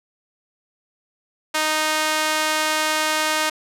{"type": "tone with high-pass filter", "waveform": "sawtooth", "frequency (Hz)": 309.9, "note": "D#4", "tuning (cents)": -7, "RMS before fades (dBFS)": -21, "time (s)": [1.54, 3.5], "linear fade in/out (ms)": 10, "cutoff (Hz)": 960, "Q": 0.69, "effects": ["low-pass 12000 Hz 12 dB/octave"]}